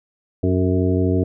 harmonic tone with a mistuned harmonic, 92.5 Hz, F#2, in tune, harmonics 1 / 2 / 3 / 4 / 5 / 7, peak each -19 / -24 / -21 / -23 / -25 / -30 dBFS, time 0.43-1.24 s, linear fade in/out 5 ms, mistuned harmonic 5, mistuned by -28 cents, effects none

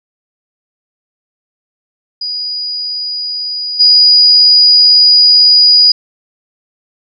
sine tone with level steps, 4909 Hz, D#8, 24 cents flat, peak -16 / -3 dBFS, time 2.21-5.92 s, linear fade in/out 5 ms, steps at 3.79 s, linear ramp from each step 20 ms, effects none

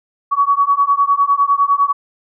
sine beating tone pair, 1123 / 1132.9 Hz, C#6 / C#6, +22 / +37 cents, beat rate 9.9 Hz, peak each -14 dBFS, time 0.31-1.93 s, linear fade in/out 20 ms, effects none

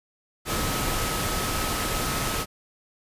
sine tone in noise, 1280 Hz, D#6, 49 cents sharp, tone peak -34 dBFS, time 0.45-2.46 s, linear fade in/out 50 ms, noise pink, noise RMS -27 dBFS, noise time 0.45-2.46 s, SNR -10 dB, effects resampled to 32000 Hz

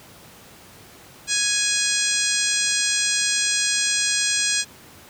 harmonic tone, 830.6 Hz, G#5, in tune, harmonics 2 / 3 / 4 / 5 / 6 / 7 / 8 / 9 / 10, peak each -28 / -28 / -28 / -28 / -28 / -28 / -28 / -28 / -28 dBFS, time 1.27-4.65 s, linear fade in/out 50 ms, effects pink hiss -46 dBFS RMS until 5.09 s + high-pass 80 Hz 12 dB/octave

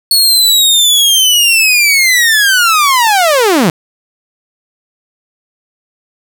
sawtooth linear sweep, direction down, 4394 to 146.83 Hz, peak -3 dBFS, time 0.11-3.7 s, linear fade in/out 2 ms, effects none

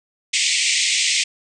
pink band-pass noise, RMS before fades -19 dBFS, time 0.33-1.24 s, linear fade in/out 10 ms, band 2000 to 8600 Hz, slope 96 dB/octave, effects none

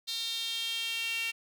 sawtooth tone with high-pass filter sweep, 457.2 Hz, A#4, 34 cents flat, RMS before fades -34 dBFS, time 0.07-1.32 s, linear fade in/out 20 ms, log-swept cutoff 3900 to 2600 Hz, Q 5.8, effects none

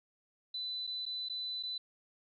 sine tone with dropouts, 4000 Hz, B7, 21 cents sharp, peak -36 dBFS, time 0.54-1.78 s, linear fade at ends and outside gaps 5 ms, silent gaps 0.869-0.873 / 1.055-1.062 / 1.287-1.297 / 1.628-1.633 s, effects none

